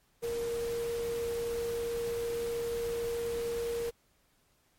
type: tone in noise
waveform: sine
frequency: 468.3 Hz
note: A#4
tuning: 8 cents sharp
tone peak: -31 dBFS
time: 0.22-3.91 s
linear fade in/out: 20 ms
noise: pink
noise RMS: -44 dBFS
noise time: 0.22-3.91 s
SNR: +10 dB
effects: pink hiss -70 dBFS RMS until 4.78 s + MP3 64 kbps